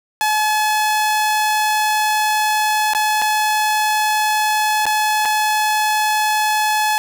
sawtooth tone with dropouts, 855 Hz, A5, 50 cents flat, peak -11 dBFS, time 0.21-6.98 s, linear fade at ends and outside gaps 0 ms, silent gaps 2.935-2.949 / 3.217-3.221 / 4.855-4.865 / 5.252-5.256 s, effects none

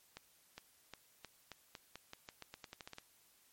accelerating click train, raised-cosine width 0.2 ms, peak -30 dBFS, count 17, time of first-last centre 0.17-2.984 s, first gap 410 ms, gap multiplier 0.87, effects white hiss -69 dBFS RMS until 3.52 s + MP3 64 kbps

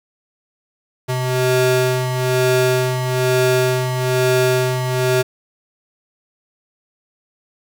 25% pulse ring-modulated tone, 255.1 Hz, C4, 44 cents flat, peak -8 dBFS, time 1.08-5.23 s, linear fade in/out 20 ms, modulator 127 Hz, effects none

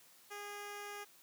10% pulse tone, 410 Hz, G#4, 22 cents flat, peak -36 dBFS, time 0.3-1.05 s, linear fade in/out 20 ms, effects white hiss -63 dBFS RMS until 1.22 s + high-pass 150 Hz 12 dB/octave

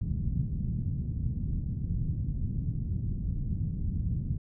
white low-pass noise, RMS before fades -31 dBFS, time 0.01-4.38 s, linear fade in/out 2 ms, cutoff 160 Hz, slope 24 dB/octave, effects none

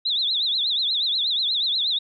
sine tone with vibrato, 3741 Hz, A#7, 5 cents sharp, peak -20 dBFS, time 0.05-1.99 s, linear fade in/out 10 ms, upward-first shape triangle, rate 8.3 Hz, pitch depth 210 cents each way, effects none

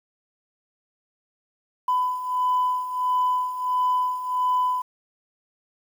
sine beating tone pair, 1001 / 1002.5 Hz, B5 / B5, +23 / +26 cents, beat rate 1.5 Hz, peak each -26 / -21 dBFS, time 1.88-4.82 s, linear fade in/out 5 ms, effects tanh soft clip ceiling -15 dBFS + 8-bit

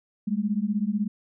sine beating tone pair, 200.1 / 216.1 Hz, G3 / A3, +36 / -31 cents, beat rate 16 Hz, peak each -26 dBFS, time 0.27-1.08 s, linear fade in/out 10 ms, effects none

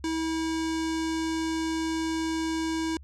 square tone with low-pass filter, 322.9 Hz, E4, 36 cents flat, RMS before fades -29 dBFS, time 0.04-2.97 s, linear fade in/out 2 ms, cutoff 7000 Hz, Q 1.5, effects added 70 Hz sine -44 dBFS peak until 3.03 s

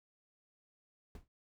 brown noise with exponential decay, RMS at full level -43 dBFS, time 1.15-1.28 s, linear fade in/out 2 ms, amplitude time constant 27 ms, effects noise-tail reverb RT60 0.1 s tail -21 dB re dry

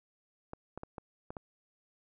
clicks, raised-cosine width 1 ms, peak -27 dBFS, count 6, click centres 0.534 / 0.776 / 0.834 / 0.982 / 1.305 / 1.368 s, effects none

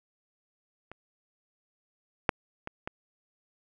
clicks, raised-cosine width 0.5 ms, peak -28 / -6 / -21 / -19 dBFS, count 4, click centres 0.916 / 2.292 / 2.674 / 2.875 s, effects none

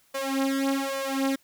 sawtooth tone with flanger, 271.6 Hz, C#4, 35 cents flat, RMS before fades -27 dBFS, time 0.14-1.36 s, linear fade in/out 10 ms, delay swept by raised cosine 1.7 to 4.3 ms, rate 1.2 Hz, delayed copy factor +0.95, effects white hiss -63 dBFS RMS until 1.43 s

